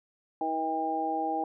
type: harmonic tone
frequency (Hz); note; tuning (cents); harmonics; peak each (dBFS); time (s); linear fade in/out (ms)
160; D#3; +49; 2 / 3 / 4 / 5; -34 / -38 / -37 / -29; 0.41-1.44; 2
effects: none